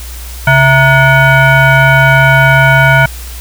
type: tone with frequency modulation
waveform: sine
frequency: 659.3 Hz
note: E5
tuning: in tune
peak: -3 dBFS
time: 0.47-3.06 s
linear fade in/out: 5 ms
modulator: 796 Hz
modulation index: 1.8
effects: added 60 Hz sine -23 dBFS peak until 3.4 s + white hiss -30 dBFS RMS until 3.4 s